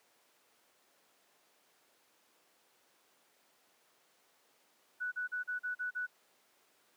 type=tone bursts; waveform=sine; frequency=1480 Hz; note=F#6; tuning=in tune; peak=-34 dBFS; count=7; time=5-6.068 s; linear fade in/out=20 ms; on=120 ms; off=38 ms; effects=pink hiss -69 dBFS RMS until 6.96 s + high-pass 400 Hz 12 dB/octave